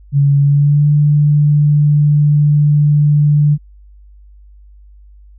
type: tone with pitch glide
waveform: sine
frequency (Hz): 141.2 to 147.62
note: C#3 to D3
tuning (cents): +32 to +9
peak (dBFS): -7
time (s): 0.12-3.58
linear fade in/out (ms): 50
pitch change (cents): +77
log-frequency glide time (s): 0.39-0.88
effects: added 50 Hz sine -38 dBFS peak until 5.38 s